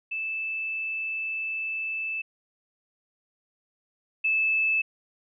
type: tone pair in turn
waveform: sine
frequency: 2632 / 2620 Hz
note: E7 / E7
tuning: -3 / -11 cents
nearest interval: unison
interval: 8 cents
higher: first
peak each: -28 / -21 dBFS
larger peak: second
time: 0.11-2.22 / 4.24-4.82 s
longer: first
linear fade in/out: 10 ms
effects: none